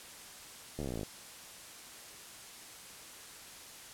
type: slowing click train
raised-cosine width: 2 ms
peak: -25 dBFS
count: 16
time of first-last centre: 0.79-1.032 s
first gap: 13 ms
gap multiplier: 1.03
effects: white hiss -50 dBFS RMS until 3.93 s + low-pass 11000 Hz 12 dB/octave